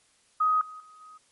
sine tone with level steps, 1256 Hz, D#6, 16 cents sharp, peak -20 / -40 / -49 / -46 dBFS, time 0.4-1.18 s, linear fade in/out 10 ms, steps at 0.61 / 0.8 / 1.01 s, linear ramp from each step 2 ms, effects white hiss -64 dBFS RMS until 1.31 s + MP3 48 kbps

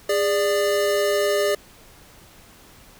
square tone pair together, 409.4 / 590 Hz, G#4 / D5, -25 / +8 cents, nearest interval tritone, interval 633 cents, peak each -22 dBFS, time 0.09-1.55 s, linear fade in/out 5 ms, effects pink hiss -49 dBFS RMS until 2.99 s

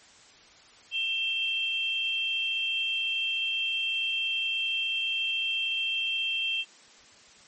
sine tone pair together, 2683 / 3177 Hz, E7 / G7, +30 / +23 cents, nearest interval minor third, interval 293 cents, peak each -29 / -29 dBFS, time 0.91-6.65 s, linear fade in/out 50 ms, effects white hiss -54 dBFS RMS until 7.47 s + MP3 32 kbps

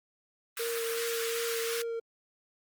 pink high-pass noise, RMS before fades -36 dBFS, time 0.57-1.82 s, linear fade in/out 2 ms, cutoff 1200 Hz, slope 48 dB/octave
triangle tone with vibrato, 462.4 Hz, A#4, 14 cents flat, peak -30 dBFS, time 0.59-2 s, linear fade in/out 10 ms, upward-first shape sine, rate 2.7 Hz, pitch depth 14 cents each way
effects Opus 24 kbps

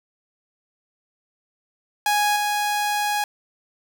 sawtooth tone with level steps, 830 Hz, G#5, 1 cent flat, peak -14 / -17 dBFS, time 2.06-3.24 s, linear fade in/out 2 ms, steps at 2.36 s, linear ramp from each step 2 ms, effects none

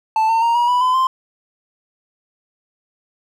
triangle tone with pitch steps, 880 / 905.3 / 931.3 / 958 / 985.5 / 1013.8 / 1042.9 Hz, A5 / A5 / A#5 / A#5 / B5 / B5 / C6, 0 / +49 / -2 / +47 / -4 / +45 / -6 cents, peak -11 dBFS, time 0.16-1.07 s, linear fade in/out 2 ms, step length 130 ms, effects none

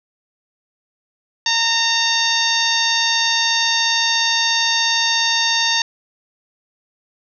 harmonic tone with a mistuned harmonic, 917 Hz, A#5, 29 cents flat, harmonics 1 / 2 / 3 / 4 / 5 / 6 / 7, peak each -24 / -22 / -24 / -20 / -22 / -24 / -26 dBFS, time 1.46-5.82 s, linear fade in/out 2 ms, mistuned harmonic 7, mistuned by -23 cents, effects none

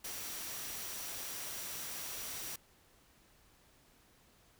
sine tone in noise, 5790 Hz, F#8, 38 cents flat, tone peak -51 dBFS, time 0.04-2.56 s, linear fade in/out 5 ms, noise white, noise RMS -43 dBFS, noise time 0.04-2.56 s, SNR -11 dB, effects pink hiss -66 dBFS RMS until 4.59 s

